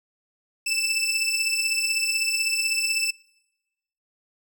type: beating tone pair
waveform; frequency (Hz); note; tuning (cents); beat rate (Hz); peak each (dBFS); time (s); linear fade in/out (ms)
20% pulse; 2637 / 2653; E7 / E7; 0 / +10; 16; -20 / -22; 0.66-3.11; 10
effects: noise-tail reverb RT60 1.0 s tail -25 dB re dry